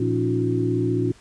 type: tone cluster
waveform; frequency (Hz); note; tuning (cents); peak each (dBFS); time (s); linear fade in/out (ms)
sine; 115.8 / 172.6 / 284.8 / 321 / 359; A#2 / F3 / C#4 / E4 / F4; -11 / -20 / +47 / -46 / +48; -24 / -31 / -25 / -29 / -24; 0-1.12; 5
effects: pink hiss -52 dBFS RMS until 1.2 s + resampled to 22050 Hz